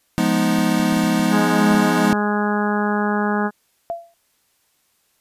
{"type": "chord", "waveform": "square", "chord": "F half-diminished seventh", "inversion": "none", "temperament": "equal with one note detuned", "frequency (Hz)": [174.61, 209.9, 246.9, 311.1], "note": ["F3", "Ab3", "Cb4", "Eb4"], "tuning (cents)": [0, 19, 0, 0], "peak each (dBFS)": [-23, -21, -22, -23], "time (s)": [0.18, 2.13], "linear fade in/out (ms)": 0}
{"type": "clicks", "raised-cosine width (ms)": 3, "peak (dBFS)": -24, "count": 8, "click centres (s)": [0.586, 0.798, 0.926, 0.971, 1.04, 1.195, 1.712, 1.747]}
{"type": "harmonic tone", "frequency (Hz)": 207.7, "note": "G#3", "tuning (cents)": 0, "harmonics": [1, 2, 3, 4, 5, 6, 7, 8], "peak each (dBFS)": [-20, -25, -30, -25, -30, -29, -29, -29], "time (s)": [1.3, 3.51], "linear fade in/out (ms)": 50}
{"type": "tone with exponential decay", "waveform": "sine", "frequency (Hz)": 680, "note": "F5", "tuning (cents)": -46, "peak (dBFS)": -19, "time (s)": [3.9, 4.14], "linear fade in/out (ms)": 0, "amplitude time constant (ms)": 52}
{"effects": ["white hiss -64 dBFS RMS until 5.2 s", "resampled to 32000 Hz"]}